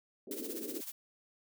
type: band-pass noise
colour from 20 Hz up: white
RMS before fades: -43 dBFS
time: 0.27-0.81 s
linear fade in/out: 5 ms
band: 240 to 460 Hz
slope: 48 dB/octave
type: noise with tremolo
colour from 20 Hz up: blue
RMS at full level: -41 dBFS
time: 0.31-0.92 s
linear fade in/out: 2 ms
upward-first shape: sine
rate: 16 Hz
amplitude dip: 70%
effects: none